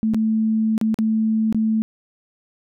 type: tone with dropouts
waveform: sine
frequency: 220 Hz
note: A3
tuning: in tune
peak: -16 dBFS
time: 0.03-1.82 s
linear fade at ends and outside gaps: 0 ms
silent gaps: 0.137-0.145 / 0.779-0.813 / 0.943-0.988 / 1.526-1.546 s
effects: none